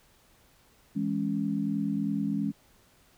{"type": "chord", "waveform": "sine", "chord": "C# minor", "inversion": "first", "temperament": "equal", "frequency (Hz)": [164.81, 207.7, 277.2], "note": ["E3", "G#3", "C#4"], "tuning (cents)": [0, 0, 0], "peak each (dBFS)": [-34, -29, -31], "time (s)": [0.95, 2.52], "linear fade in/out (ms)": 20, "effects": ["pink hiss -62 dBFS RMS until 3.17 s"]}